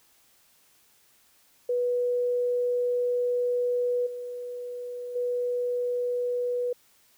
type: tone with level steps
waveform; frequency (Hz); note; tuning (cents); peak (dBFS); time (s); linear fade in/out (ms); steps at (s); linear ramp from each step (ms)
sine; 490; B4; -14; -23 / -33 / -25; 1.69-6.73; 5; 4.06 / 5.15; 10
effects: white hiss -62 dBFS RMS until 7.17 s